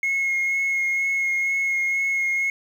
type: tone with vibrato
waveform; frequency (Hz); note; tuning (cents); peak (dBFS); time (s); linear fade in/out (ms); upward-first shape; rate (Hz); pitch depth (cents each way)
sine; 2164; C#7; -42; -18; 0.03-2.5; 2; sine; 2.1; 14
effects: tanh soft clip ceiling -18 dBFS + 8-bit